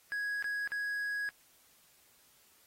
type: tone with dropouts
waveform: triangle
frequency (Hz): 1661.2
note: G#6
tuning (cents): 0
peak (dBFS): -31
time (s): 0.12-1.29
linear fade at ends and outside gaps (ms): 0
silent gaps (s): 0.425-0.443 / 0.675-0.719
effects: white hiss -65 dBFS RMS until 2.66 s + AAC 48 kbps